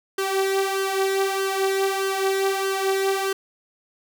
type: tone with flanger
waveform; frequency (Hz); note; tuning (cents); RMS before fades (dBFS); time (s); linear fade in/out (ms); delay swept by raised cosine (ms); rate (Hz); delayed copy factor
sawtooth; 387.5; G4; -20; -23; 0.18-3.33; 5; 0.64 to 3.14; 1.6; +0.6
effects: none